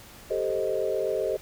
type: chord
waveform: sine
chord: A half-diminished seventh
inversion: third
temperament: equal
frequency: 392 / 440 / 523.3 / 622.3 Hz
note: G4 / A4 / C5 / Eb5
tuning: 0 / 0 / 0 / 0 cents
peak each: -30 dBFS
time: 0.3-1.37 s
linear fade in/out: 10 ms
effects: pink hiss -48 dBFS RMS until 1.41 s